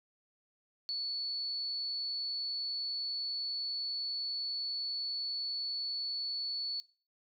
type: tone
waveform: sine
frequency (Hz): 4435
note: C#8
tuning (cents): 0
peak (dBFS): -33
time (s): 0.89-6.8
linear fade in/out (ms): 0
effects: noise-tail reverb RT60 0.4 s tail -22 dB re dry